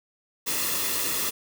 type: noise with comb filter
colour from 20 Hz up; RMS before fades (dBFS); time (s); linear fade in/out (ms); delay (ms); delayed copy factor
white; -27; 0.46-1.31; 20; 1.3; -0.6
effects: none